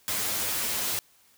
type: noise with comb filter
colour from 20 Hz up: white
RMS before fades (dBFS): -29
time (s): 0.08-0.99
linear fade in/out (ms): 0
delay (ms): 9.5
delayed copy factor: +0.55
effects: white hiss -61 dBFS RMS until 1.37 s